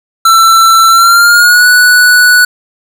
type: tone with pitch glide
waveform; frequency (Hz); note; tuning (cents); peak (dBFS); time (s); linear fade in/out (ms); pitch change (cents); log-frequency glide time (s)
square; 1339 to 1477.2; E6 to F#6; +27 to -3; -3; 0.25-2.45; 5; +170; 0.89-1.67
effects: none